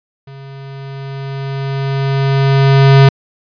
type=tone with level ramp; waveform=square; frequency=136.7 Hz; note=C#3; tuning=24 cents flat; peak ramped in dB=-32 to -3 dBFS; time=0.27-3.09 s; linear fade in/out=5 ms; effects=resampled to 11025 Hz